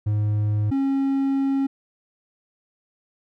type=tone pair in turn; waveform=triangle; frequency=105.2 / 272.5 Hz; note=G#2 / C#4; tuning=+23 / -29 cents; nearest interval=octave + major third; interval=1648 cents; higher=second; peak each=-17 dBFS; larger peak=neither; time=0.06-0.71 / 0.71-1.67 s; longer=second; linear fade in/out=10 ms; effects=none